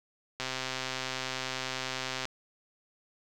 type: click train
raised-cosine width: 0.2 ms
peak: -16 dBFS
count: 242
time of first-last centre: 0.4-2.254 s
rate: 130 Hz
effects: none